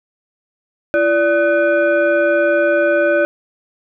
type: tone with frequency modulation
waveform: sine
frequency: 583 Hz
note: D5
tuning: 13 cents flat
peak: -11 dBFS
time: 0.94-3.25 s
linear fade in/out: 0 ms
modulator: 921 Hz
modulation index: 0.96
effects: none